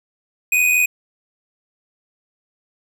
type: tone with amplitude modulation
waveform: square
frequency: 2489 Hz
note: D#7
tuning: in tune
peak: -12 dBFS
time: 0.52-0.86 s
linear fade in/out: 5 ms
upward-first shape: sine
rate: 85.6 Hz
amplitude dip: 45%
effects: none